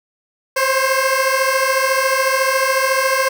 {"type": "beating tone pair", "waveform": "15% pulse", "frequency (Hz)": [523.3, 537.3], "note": ["C5", "C5"], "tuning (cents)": [0, 46], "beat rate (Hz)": 14, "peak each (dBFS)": -11, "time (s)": [0.56, 3.29], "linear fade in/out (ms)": 10, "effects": []}